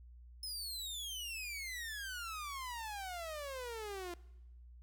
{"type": "exponential sweep", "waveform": "sawtooth", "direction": "down", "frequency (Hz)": [5200, 342.2], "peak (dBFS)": -38, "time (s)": [0.43, 4.14], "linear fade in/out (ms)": 2, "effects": ["noise-tail reverb RT60 1.0 s tail -22 dB re dry", "added 60 Hz sine -53 dBFS peak until 4.82 s"]}